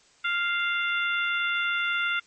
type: harmonic tone with a mistuned harmonic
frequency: 698.5 Hz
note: F5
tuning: in tune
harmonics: 2 / 3 / 4 / 5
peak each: -26 / -30 / -32 / -34 dBFS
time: 0.24-2.2 s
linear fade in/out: 10 ms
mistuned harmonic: 4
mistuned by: -18 cents
effects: white hiss -59 dBFS RMS until 2.26 s + MP3 32 kbps